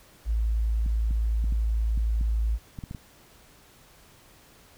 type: tone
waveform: sine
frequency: 55.3 Hz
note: A1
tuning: 9 cents sharp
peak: -22 dBFS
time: 0.25-2.59 s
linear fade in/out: 50 ms
type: clicks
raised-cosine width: 5 ms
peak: -24 dBFS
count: 10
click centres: 0.863 / 1.109 / 1.442 / 1.524 / 1.976 / 2.211 / 2.788 / 2.838 / 2.911 / 2.948 s
effects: pink hiss -55 dBFS RMS until 4.77 s